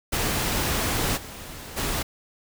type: noise with level steps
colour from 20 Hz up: pink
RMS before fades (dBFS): -25 / -39 / -27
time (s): 0.12-2.03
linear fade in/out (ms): 10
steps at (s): 1.16 / 1.76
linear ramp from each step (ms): 20
effects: none